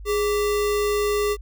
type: tone with sample-and-hold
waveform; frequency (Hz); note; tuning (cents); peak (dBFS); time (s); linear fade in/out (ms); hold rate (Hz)
sine; 415.3; G#4; 0; -19; 0.05-1.37; 50; 1575
effects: added 50 Hz sine -35 dBFS peak until 1.41 s